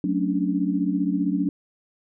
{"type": "chord", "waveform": "sine", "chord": "D major seventh", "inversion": "first", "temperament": "equal with one note detuned", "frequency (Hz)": [185, 220, 277.2, 292.5], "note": ["F#3", "A3", "C#4", "D4"], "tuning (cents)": [0, 0, 0, -7], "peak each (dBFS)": [-25, -30, -26, -25], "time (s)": [0.04, 1.49], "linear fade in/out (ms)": 2, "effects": []}